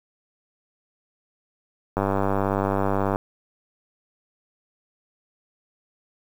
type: click train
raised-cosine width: 1 ms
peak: -9 dBFS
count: 118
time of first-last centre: 1.97-3.159 s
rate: 98.4 Hz
effects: 7-bit